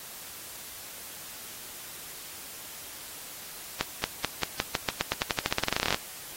accelerating click train, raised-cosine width 0.2 ms, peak -7 dBFS, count 26, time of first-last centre 3.81-5.945 s, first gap 230 ms, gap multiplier 0.9, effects white hiss -43 dBFS RMS until 6.36 s + AAC 48 kbps

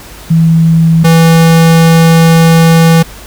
sine / square tone pair in turn, 163.6 / 164.55 Hz, E3 / E3, -13 / -3 cents, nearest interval unison, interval 10 cents, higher second, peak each -3 dBFS, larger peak neither, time 0.3-1.04 / 1.04-3.03 s, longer second, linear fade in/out 10 ms, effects added 50 Hz sine -33 dBFS peak until 3.26 s + pink hiss -31 dBFS RMS until 3.26 s

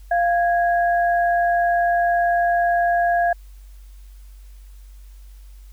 sine tone pair together, 695 / 1653 Hz, F5 / G#6, -9 / -9 cents, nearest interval octave + minor third, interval 1500 cents, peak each -16 / -24 dBFS, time 0.11-3.33 s, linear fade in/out 5 ms, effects added 48 Hz sine -39 dBFS peak until 5.72 s + white hiss -58 dBFS RMS until 5.72 s

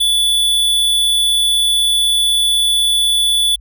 square tone, 3456 Hz, A7, 32 cents flat, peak -12 dBFS, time 0-3.56 s, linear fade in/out 10 ms, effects added 50 Hz sine -36 dBFS peak until 3.6 s

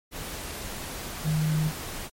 sine tone in noise, 155.3 Hz, D#3, 3 cents flat, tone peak -22 dBFS, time 1.23-1.72 s, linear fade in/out 50 ms, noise pink, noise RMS -36 dBFS, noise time 0.11-2.1 s, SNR +11 dB, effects MP3 64 kbps

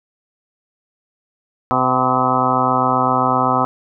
harmonic tone with a mistuned harmonic, 127.8 Hz, C3, 40 cents flat, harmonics 1 / 2 / 3 / 4 / 5 / 6 / 7 / 8 / 9 / 10, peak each -26 / -22 / -29 / -25 / -25 / -20 / -25 / -20 / -23 / -20 dBFS, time 1.71-3.65 s, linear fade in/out 0 ms, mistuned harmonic 5, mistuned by +55 cents, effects none

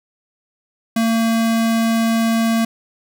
square tone, 227 Hz, A#3, 46 cents flat, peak -15 dBFS, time 0.96-2.65 s, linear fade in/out 5 ms, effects none

